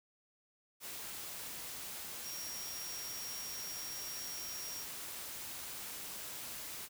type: tone in noise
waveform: sine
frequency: 5610 Hz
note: F8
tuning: 7 cents sharp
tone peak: -44 dBFS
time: 2.22-4.86 s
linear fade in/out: 50 ms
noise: white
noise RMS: -45 dBFS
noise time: 0.8-6.89 s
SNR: -2 dB
effects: none